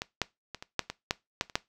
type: clicks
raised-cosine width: 0.2 ms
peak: -15 / -9 / -20 / -23 / -8 / -17 / -9 / -9 / -29 / -8 dBFS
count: 10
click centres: 0.019 / 0.217 / 0.547 / 0.625 / 0.793 / 0.9 / 1.109 / 1.411 / 1.498 / 1.555 s
effects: noise-tail reverb RT60 0.2 s tail -20 dB re dry